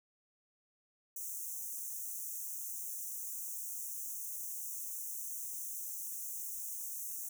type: high-pass noise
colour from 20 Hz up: white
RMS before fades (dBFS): -42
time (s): 1.16-7.29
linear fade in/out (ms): 5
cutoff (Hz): 5900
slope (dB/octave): 96
effects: none

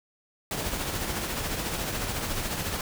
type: noise with tremolo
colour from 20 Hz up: pink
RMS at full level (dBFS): -29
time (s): 0.51-2.81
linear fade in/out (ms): 2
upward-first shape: triangle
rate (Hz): 14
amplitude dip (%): 45
effects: none

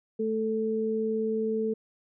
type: tone pair together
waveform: sine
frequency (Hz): 218.9 / 440.7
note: A3 / A4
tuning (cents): -9 / +3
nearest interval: octave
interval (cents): 1212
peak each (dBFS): -30 / -27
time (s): 0.19-1.74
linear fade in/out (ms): 10
effects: none

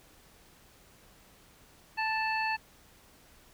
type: harmonic tone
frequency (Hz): 880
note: A5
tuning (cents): 0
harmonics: 1 / 2 / 3 / 5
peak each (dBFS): -31 / -34 / -34 / -42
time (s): 1.97-2.57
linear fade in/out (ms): 20
effects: pink hiss -59 dBFS RMS until 3.53 s

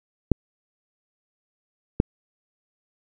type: clicks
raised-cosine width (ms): 3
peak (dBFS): -3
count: 2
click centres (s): 0.317 / 2.001
effects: none

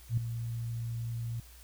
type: tone with ADSR envelope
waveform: sine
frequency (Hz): 116.54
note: A#2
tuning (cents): 0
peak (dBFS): -23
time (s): 0.09-1.4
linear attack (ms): 84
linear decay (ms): 3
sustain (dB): -10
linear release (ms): 3
effects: added 60 Hz sine -52 dBFS peak until 1.63 s + white hiss -57 dBFS RMS until 1.63 s

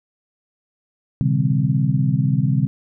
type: tone cluster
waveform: sine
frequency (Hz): 119.8 / 135.9 / 156.2 / 197.1 / 258.2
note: A#2 / C#3 / D#3 / G3 / C4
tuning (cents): +48 / -34 / +7 / +10 / -23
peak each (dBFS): -25 / -18 / -21 / -23 / -27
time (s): 1.21-2.67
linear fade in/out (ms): 0
effects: none

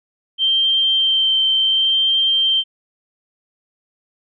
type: tone with vibrato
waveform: sine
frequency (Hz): 3136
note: G7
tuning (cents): 0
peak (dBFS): -13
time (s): 0.38-2.64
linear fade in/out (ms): 50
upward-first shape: sine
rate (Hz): 0.69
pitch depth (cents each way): 11
effects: none

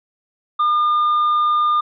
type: tone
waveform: triangle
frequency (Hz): 1209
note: D6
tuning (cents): +50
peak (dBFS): -12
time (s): 0.59-1.81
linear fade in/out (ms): 10
effects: resampled to 11025 Hz

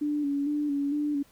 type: tone with vibrato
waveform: sine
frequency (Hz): 289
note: D4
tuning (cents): -28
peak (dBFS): -25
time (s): 0.01-1.23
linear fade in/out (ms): 10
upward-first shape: square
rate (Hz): 2.2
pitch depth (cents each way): 38
effects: pink hiss -60 dBFS RMS until 1.31 s

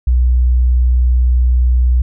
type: tone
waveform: sine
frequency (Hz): 61.74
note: B1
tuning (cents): 0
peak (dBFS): -8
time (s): 0.07-2.02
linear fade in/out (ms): 5
effects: none

